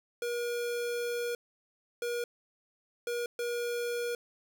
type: tone bursts at uneven times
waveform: square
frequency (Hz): 478.1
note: A#4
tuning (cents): +44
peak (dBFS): -32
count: 4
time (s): 0.22-1.35 / 2.02-2.24 / 3.07-3.26 / 3.39-4.15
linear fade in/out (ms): 2
effects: none